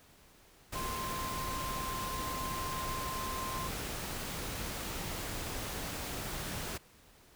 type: tone in noise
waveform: sine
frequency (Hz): 1046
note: C6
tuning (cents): -1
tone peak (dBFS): -38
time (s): 0.75-3.68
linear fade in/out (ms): 10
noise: pink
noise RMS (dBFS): -39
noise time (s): 0.72-6.78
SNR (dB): -2
effects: pink hiss -61 dBFS RMS until 7.35 s